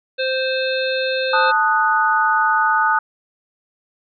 harmonic tone, 522 Hz, C5, 4 cents flat, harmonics 1 / 3 / 5 / 7 / 8, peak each -20 / -25 / -27 / -28 / -29 dBFS, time 0.18-1.52 s, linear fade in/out 20 ms
sine chord, D# diminished, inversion second, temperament equal, 880 / 1244.5 / 1480 Hz, A5 / D#6 / F#6, 0 / 0 / 0 cents, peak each -18 dBFS, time 1.33-2.99 s, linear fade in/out 5 ms
effects none

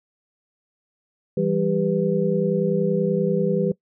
sine tone cluster, 166.8 / 197.2 / 396.6 / 494.9 Hz, E3 / G3 / G4 / B4, +21 / +11 / +20 / +4 cents, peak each -24 dBFS, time 1.37-3.72 s, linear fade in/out 5 ms, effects noise-tail reverb RT60 0.1 s tail -21 dB re dry

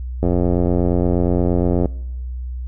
click train, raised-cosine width 2 ms, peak -5 dBFS, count 145, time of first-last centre 0.23-1.857 s, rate 88.5 Hz, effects noise-tail reverb RT60 1.0 s tail -24 dB re dry + added 62 Hz sine -24 dBFS peak until 2.67 s

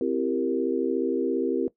sine chord, C dominant seventh, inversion none, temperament equal with one note detuned, 261.6 / 334.6 / 392 / 466.2 Hz, C4 / E4 / G4 / Bb4, 0 / +26 / 0 / 0 cents, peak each -28 dBFS, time 0.01-1.68 s, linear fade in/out 2 ms, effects noise-tail reverb RT60 0.1 s tail -17 dB re dry

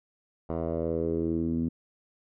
10% pulse tone with low-pass filter sweep, 82.41 Hz, E2, in tune, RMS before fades -29 dBFS, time 0.49-1.69 s, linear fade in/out 10 ms, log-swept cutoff 800 to 230 Hz, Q 3.5, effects none

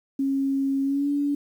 sine tone with pitch glide, 272.7 to 286.4 Hz, C#4 to D4, -28 to -43 cents, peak -21 dBFS, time 0.19-1.35 s, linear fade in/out 5 ms, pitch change +85 cents, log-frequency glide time 0.83-1.09 s, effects 9-bit

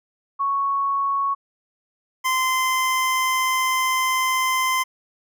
sine / 25% pulse tone pair in turn, 1108.7 / 1035.8 Hz, C#6 / C6, 0 / -18 cents, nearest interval minor second, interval 118 cents, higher first, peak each -19 / -15 dBFS, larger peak second, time 0.39-1.35 / 2.24-4.84 s, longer second, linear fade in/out 20 ms, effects none

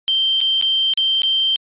sine tone with dropouts, 3136 Hz, G7, in tune, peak -14 dBFS, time 0.08-1.56 s, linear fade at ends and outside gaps 0 ms, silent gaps 0.405-0.413 / 0.613-0.624 / 0.936-0.975 / 1.219-1.233 s, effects resampled to 8000 Hz

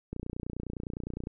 click train, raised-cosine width 3 ms, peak -23 dBFS, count 35, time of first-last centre 0.13-1.271 s, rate 29.8 Hz, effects none

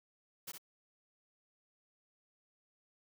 white noise with echo, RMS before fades -44 dBFS, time 0.47-0.52 s, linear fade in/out 10 ms, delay 62 ms, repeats 1, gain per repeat -5 dB, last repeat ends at 0.582 s, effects none

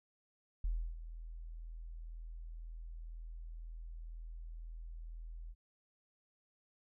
sine tone with ADSR envelope, 41 Hz, E1, 9 cents flat, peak -31 dBFS, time 0.64-5.55 s, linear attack 5 ms, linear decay 310 ms, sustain -13 dB, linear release 46 ms, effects none

